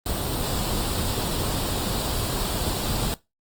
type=noise with comb filter; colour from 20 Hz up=pink; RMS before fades=-26 dBFS; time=0.06-3.14 s; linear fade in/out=0 ms; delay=0.24 ms; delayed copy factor=+0.55; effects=noise-tail reverb RT60 0.2 s tail -19 dB re dry + Opus 24 kbps